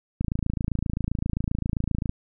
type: click train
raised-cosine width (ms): 5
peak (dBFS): -13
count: 53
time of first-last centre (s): 0.21-2.094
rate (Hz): 27.6
effects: none